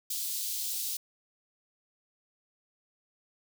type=high-pass noise; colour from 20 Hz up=white; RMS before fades=-34 dBFS; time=0.1-0.97 s; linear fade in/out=5 ms; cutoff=3500 Hz; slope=24 dB/octave; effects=none